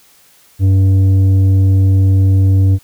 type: tone with tanh clipping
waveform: sine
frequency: 96 Hz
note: G2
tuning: 36 cents flat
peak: -8 dBFS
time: 0.59-2.79 s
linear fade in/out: 50 ms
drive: 7 dB
effects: white hiss -48 dBFS RMS until 2.83 s